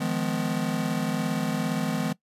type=chord; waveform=square; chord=F half-diminished seventh; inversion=third; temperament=just; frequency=157.15 / 174.61 / 209.5 / 251.4 Hz; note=Eb3 / F3 / Ab3 / Cb4; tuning=+18 / 0 / +15 / +31 cents; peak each=-32 / -32 / -31 / -31 dBFS; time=0-2.13 s; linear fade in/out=10 ms; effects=noise-tail reverb RT60 0.1 s tail -20 dB re dry + resampled to 32000 Hz